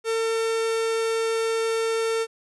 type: tone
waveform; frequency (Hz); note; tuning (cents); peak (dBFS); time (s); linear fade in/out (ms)
45% pulse; 451.5; A4; +45; -22; 0.04-2.27; 50
effects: resampled to 24000 Hz + 10-bit